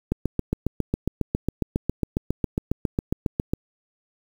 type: click train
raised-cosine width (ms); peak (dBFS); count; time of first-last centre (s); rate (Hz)
3; -9; 26; 0.12-3.535; 7.32
effects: 7-bit